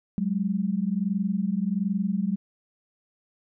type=tone pair together; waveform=sine; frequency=186.36 / 207.7 Hz; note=F#3 / G#3; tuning=+13 / 0 cents; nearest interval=major second; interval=187 cents; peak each=-26 dBFS; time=0.18-2.36 s; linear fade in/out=0 ms; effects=none